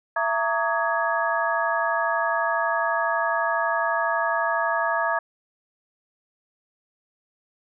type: tone cluster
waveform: sine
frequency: 668 / 922 / 1140 / 1252 / 1668 Hz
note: E5 / A#5 / C#6 / D#6 / G#6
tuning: +23 / -19 / +48 / +10 / +7 cents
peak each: -26 / -27 / -29 / -30 / -26 dBFS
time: 0.16-5.19 s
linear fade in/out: 5 ms
effects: none